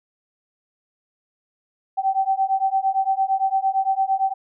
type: beating tone pair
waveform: sine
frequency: 768 / 776.8 Hz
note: G5 / G5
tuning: -36 / -16 cents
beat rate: 8.8 Hz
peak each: -21 dBFS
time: 1.97-4.34 s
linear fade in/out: 20 ms
effects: none